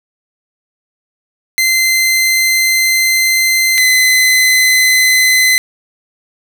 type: tone pair in turn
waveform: sawtooth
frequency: 2071 / 2035 Hz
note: C7 / C7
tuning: -18 / -49 cents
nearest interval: unison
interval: 31 cents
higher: first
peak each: -6 / -4 dBFS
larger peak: second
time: 1.58-3.78 / 3.78-5.58 s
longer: first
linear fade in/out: 0 ms
effects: none